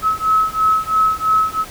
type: beating tone pair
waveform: sine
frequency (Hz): 1288 / 1291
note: E6 / E6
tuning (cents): -41 / -37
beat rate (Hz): 3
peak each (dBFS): -16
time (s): 0.02-1.65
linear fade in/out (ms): 50
effects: pink hiss -35 dBFS RMS until 1.7 s